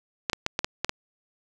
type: clicks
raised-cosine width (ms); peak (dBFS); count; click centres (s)
0.2; -7; 7; 0.298 / 0.332 / 0.464 / 0.591 / 0.645 / 0.846 / 0.894
effects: none